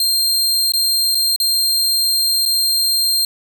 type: tone with dropouts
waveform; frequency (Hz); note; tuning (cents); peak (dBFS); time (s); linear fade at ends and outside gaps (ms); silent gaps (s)
sawtooth; 4186; C8; 0; -11; 0-3.25; 2; 0.721-0.736 / 1.148-1.152 / 1.362-1.4 / 2.454-2.459
effects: none